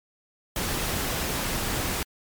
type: noise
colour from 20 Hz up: pink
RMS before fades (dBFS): -28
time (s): 0.56-2.03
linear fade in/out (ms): 2
effects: MP3 96 kbps